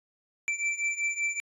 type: beating tone pair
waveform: square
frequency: 2333 / 2338.2 Hz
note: D7 / D7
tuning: -12 / -8 cents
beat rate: 5.2 Hz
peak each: -33 / -30 dBFS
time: 0.48-1.4 s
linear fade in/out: 0 ms
effects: resampled to 24000 Hz